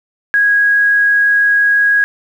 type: tone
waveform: sine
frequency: 1651 Hz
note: G#6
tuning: 11 cents flat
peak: -8 dBFS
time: 0.34-2.04 s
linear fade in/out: 0 ms
effects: 7-bit